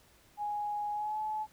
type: tone with pitch glide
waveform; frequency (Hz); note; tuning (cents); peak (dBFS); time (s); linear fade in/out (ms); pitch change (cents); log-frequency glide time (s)
sine; 830.6 to 859.4; G#5 to A5; 0 to -41; -32; 0.37-1.47; 50; +59; 0.92-1.19
effects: pink hiss -63 dBFS RMS until 1.52 s